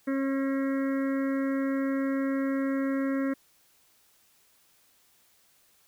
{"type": "harmonic tone", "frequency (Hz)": 271.3, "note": "C#4", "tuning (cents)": -37, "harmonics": [1, 2, 4, 5, 6, 7, 8], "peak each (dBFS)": [-26, -34, -44, -43, -44, -43, -49], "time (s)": [0.07, 3.34], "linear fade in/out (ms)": 10, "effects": ["white hiss -64 dBFS RMS until 5.87 s"]}